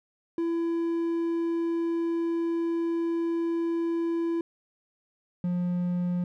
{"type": "tone pair in turn", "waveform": "triangle", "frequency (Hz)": [335, 177.46], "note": ["E4", "F3"], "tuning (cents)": [28, 28], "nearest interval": "major seventh", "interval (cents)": 1100, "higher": "first", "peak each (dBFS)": -23, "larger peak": "neither", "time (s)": [[0.38, 4.41], [5.44, 6.24]], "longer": "first", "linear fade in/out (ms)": 2, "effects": []}